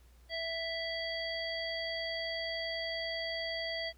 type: harmonic tone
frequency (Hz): 659.3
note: E5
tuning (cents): 0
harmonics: 1 / 3 / 5 / 7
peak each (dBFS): -39 / -39 / -42 / -41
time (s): 0.29-3.93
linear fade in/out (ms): 50
effects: added 60 Hz sine -57 dBFS peak until 3.97 s + pink hiss -68 dBFS RMS until 3.97 s